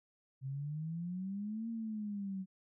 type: exponential two-way sweep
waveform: sine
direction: up then down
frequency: 130.81 to 230.9 to 186.8 Hz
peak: -37 dBFS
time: 0.41-2.46 s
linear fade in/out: 50 ms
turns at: 1.69 s
effects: none